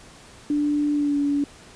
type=tone with pitch glide; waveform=sine; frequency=293.7 to 286 Hz; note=D4 to D4; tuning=0 to -46 cents; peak=-19 dBFS; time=0.5-1.44 s; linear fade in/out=2 ms; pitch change=-46 cents; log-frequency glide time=0.93-1.18 s; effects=pink hiss -47 dBFS RMS until 1.75 s + resampled to 22050 Hz